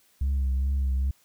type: tone with vibrato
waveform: sine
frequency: 67.1 Hz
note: C2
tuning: 44 cents sharp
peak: -20 dBFS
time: 0.21-1.11 s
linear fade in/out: 5 ms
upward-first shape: triangle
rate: 2.4 Hz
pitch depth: 52 cents each way
effects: tanh soft clip ceiling -21 dBFS + white hiss -63 dBFS RMS until 1.24 s